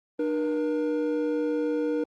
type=tone pair together; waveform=triangle; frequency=301.4 / 477.4 Hz; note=D4 / A#4; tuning=+45 / +41 cents; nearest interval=minor sixth; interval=796 cents; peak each=-25 dBFS; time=0.19-2.04 s; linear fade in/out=5 ms; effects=Opus 24 kbps